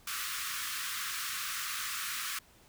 pink high-pass noise, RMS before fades -37 dBFS, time 0.07-2.39 s, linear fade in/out 5 ms, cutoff 1100 Hz, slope 96 dB/octave, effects pink hiss -61 dBFS RMS until 2.68 s

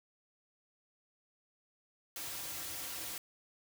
white noise with comb filter, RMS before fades -42 dBFS, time 2.16-3.18 s, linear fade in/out 2 ms, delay 4.7 ms, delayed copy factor -0.7, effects none

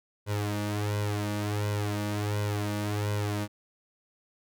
sawtooth tone with flanger, 103.83 Hz, G#2, in tune, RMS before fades -30 dBFS, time 0.26-3.48 s, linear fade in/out 50 ms, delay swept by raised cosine 2 to 3.4 ms, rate 1.4 Hz, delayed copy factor +0.95, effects none

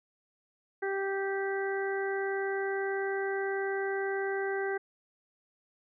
harmonic tone, 391.2 Hz, G4, 4 cents flat, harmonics 1 / 2 / 3 / 4 / 5, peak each -31 / -38 / -47 / -37 / -41 dBFS, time 0.82-4.78 s, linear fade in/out 10 ms, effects none

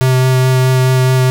square tone with vibrato, 129.2 Hz, C3, 21 cents flat, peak -9 dBFS, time 0.01-1.3 s, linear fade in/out 0 ms, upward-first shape sine, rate 4.7 Hz, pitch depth 10 cents each way, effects none

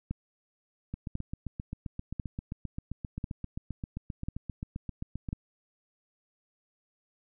two click trains, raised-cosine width 5 ms, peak -23 / -20 dBFS, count 34 / 6, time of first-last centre 0.94-5.288 / 0.11-5.329 s, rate 7.59 / 0.958 Hz, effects none

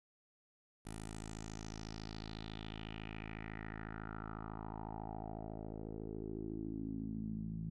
10% pulse tone with low-pass filter sweep, 54 Hz, A1, 32 cents flat, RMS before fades -45 dBFS, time 0.85-7.7 s, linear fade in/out 10 ms, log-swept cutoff 10000 to 170 Hz, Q 4.2, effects none

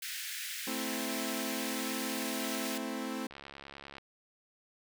pink high-pass noise, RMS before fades -40 dBFS, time 0.02-2.78 s, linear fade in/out 5 ms, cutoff 1600 Hz, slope 48 dB/octave
sawtooth chord, A minor, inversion none, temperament equal, 220 / 261.6 / 329.6 Hz, A3 / C4 / E4, 0 / 0 / 0 cents, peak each -36 / -34 / -38 dBFS, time 0.67-3.27 s, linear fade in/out 5 ms
click train, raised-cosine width 0.3 ms, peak -30 dBFS, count 48, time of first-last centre 3.31-3.982 s, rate 69.9 Hz
effects none

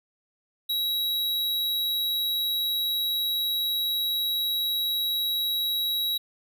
square tone, 3868 Hz, B7, 37 cents flat, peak -25 dBFS, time 0.69-6.18 s, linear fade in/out 10 ms, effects none

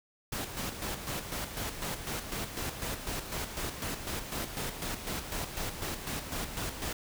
pink noise with tremolo, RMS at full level -35 dBFS, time 0.32-6.93 s, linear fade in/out 5 ms, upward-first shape square, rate 4 Hz, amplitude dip 55%, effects none

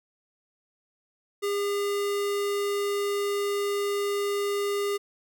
square tone, 405 Hz, G#4, 43 cents flat, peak -26 dBFS, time 1.42-4.98 s, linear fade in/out 20 ms, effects none

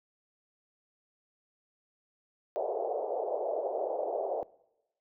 white band-pass noise, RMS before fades -33 dBFS, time 2.56-4.43 s, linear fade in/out 0 ms, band 410 to 720 Hz, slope 48 dB/octave, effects noise-tail reverb RT60 0.9 s tail -22 dB re dry

